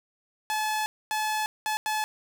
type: tone bursts at uneven times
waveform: sawtooth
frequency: 860 Hz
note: A5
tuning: 40 cents flat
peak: -22 dBFS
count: 4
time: 0.5-0.86 / 1.11-1.46 / 1.66-1.77 / 1.86-2.04 s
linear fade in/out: 0 ms
effects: none